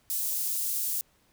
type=high-pass noise; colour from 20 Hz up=white; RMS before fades=-30 dBFS; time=0.1-1.01 s; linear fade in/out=0 ms; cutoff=7700 Hz; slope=12 dB/octave; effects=pink hiss -66 dBFS RMS until 1.32 s